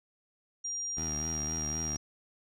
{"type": "tone", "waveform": "sine", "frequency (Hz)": 5700, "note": "F8", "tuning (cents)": 34, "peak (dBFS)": -33, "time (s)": [0.64, 1.97], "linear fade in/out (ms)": 10}
{"type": "tone with vibrato", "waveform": "15% pulse", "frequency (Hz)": 77.78, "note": "D#2", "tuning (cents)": 0, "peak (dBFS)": -30, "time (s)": [0.97, 1.97], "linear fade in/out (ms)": 5, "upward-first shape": "triangle", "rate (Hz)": 3.9, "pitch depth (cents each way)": 110}
{"effects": []}